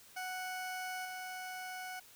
20% pulse tone with level steps, 740 Hz, F#5, in tune, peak -34 / -37 dBFS, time 0.16-2 s, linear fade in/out 10 ms, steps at 1.05 s, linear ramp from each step 2 ms, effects white hiss -59 dBFS RMS until 2.15 s

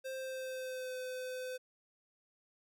square tone with pitch glide, 526 to 509.6 Hz, C5 to C5, +9 to -46 cents, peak -40 dBFS, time 0.04-1.58 s, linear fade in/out 20 ms, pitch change -55 cents, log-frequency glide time 0.14-0.96 s, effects none

